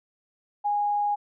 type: tone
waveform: sine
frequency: 824 Hz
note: G#5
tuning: 14 cents flat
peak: -22 dBFS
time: 0.64-1.16 s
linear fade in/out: 20 ms
effects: none